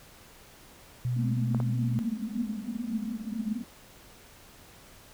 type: tone with pitch glide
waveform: sine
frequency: 123.47 to 122.4 Hz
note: B2 to B2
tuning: 0 to -15 cents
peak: -26 dBFS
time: 1.05-1.99 s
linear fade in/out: 0 ms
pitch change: -15 cents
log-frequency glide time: 1.65-1.72 s
type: band-pass noise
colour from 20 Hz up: white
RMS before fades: -33 dBFS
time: 1.16-3.64 s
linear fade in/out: 10 ms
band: 210 to 240 Hz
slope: 96 dB/octave
type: clicks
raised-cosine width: 1 ms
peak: -21 dBFS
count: 2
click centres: 1.547 / 1.602 s
effects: pink hiss -53 dBFS RMS until 5.13 s